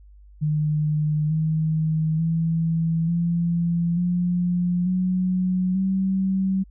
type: tone with pitch steps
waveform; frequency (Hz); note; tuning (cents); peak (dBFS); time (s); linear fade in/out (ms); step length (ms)
sine; 151.8 / 157.7 / 163.83 / 170.19 / 176.81 / 183.68 / 190.81; D#3 / D#3 / E3 / F3 / F3 / F#3 / G3; -42 / +24 / -10 / -44 / +22 / -12 / -46; -19; 0.41-6.64; 20; 890
effects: added 50 Hz sine -45 dBFS peak until 6.7 s